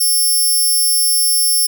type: tone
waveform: 5% pulse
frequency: 5400 Hz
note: E8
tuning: 41 cents sharp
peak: -6 dBFS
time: 0-1.67 s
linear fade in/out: 10 ms
effects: none